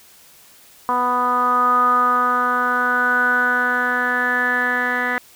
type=tone with low-pass filter sweep; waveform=10% pulse; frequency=247.4 Hz; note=B3; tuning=3 cents sharp; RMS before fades=-18 dBFS; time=0.89-5.18 s; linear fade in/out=0 ms; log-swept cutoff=1100 to 1900 Hz; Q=9.8; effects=white hiss -48 dBFS RMS until 5.35 s